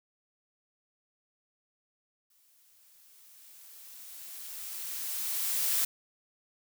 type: noise with exponential growth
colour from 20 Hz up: blue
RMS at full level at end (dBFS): -27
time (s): 2.3-5.85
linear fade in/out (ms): 5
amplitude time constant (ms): 770
effects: none